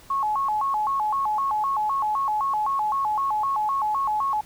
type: tone with vibrato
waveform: sine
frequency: 966 Hz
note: B5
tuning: 39 cents flat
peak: -21 dBFS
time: 0.1-4.41 s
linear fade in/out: 5 ms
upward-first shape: square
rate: 3.9 Hz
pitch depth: 220 cents each way
effects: pink hiss -50 dBFS RMS until 4.45 s